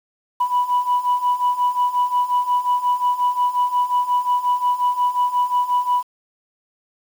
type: beating tone pair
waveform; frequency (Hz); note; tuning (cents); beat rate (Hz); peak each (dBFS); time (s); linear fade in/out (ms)
sine; 982 / 987.6; B5 / B5; -10 / 0; 5.6; -20 / -17; 0.4-6.03; 10
effects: tanh soft clip ceiling -11 dBFS + 7-bit